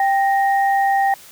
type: tone pair together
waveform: sine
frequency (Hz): 787.4 / 1864.7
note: G5 / A#6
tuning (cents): +8 / 0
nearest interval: octave + minor third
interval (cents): 1492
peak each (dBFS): -14 / -23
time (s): 0-1.14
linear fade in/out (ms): 2
effects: white hiss -43 dBFS RMS until 1.31 s